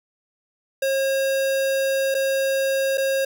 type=tone with dropouts; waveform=square; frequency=540 Hz; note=C#5; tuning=45 cents flat; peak=-20 dBFS; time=0.82-3.25 s; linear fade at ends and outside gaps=5 ms; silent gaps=2.144-2.148 / 2.974-2.979 s; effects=none